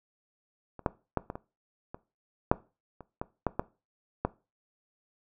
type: clicks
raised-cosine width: 1 ms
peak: -29 / -11 / -12 / -21 / -24 / -25 / -6 / -30 / -19 / -12 / -13 / -12 dBFS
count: 12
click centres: 0.793 / 0.862 / 1.173 / 1.301 / 1.355 / 1.945 / 2.515 / 3.007 / 3.215 / 3.467 / 3.595 / 4.25 s
effects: noise-tail reverb RT60 0.3 s tail -19 dB re dry